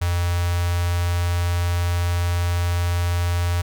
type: tone with notch filter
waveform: square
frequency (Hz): 87.31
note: F2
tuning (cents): 0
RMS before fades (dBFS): -21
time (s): 0.01-3.62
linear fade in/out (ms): 10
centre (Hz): 300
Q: 0.52
effects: none